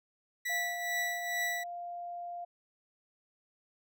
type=tone with tremolo; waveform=40% pulse; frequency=1959 Hz; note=B6; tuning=15 cents flat; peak=-29 dBFS; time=0.45-1.64 s; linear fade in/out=10 ms; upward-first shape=triangle; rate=2.3 Hz; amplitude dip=65%
type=tone; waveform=sine; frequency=698.5 Hz; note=F5; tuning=in tune; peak=-38 dBFS; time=0.49-2.45 s; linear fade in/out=10 ms
effects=none